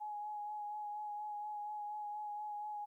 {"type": "tone with vibrato", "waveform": "sine", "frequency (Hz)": 837, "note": "G#5", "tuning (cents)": 13, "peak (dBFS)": -40, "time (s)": [0, 2.86], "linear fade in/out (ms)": 20, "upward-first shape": "sine", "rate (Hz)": 4.2, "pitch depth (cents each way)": 18, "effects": ["13-bit"]}